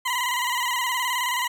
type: tone with vibrato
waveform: 20% pulse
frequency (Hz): 995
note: B5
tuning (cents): +13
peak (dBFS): -18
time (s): 0.05-1.48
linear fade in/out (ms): 10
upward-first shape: square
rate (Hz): 19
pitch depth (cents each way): 56
effects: none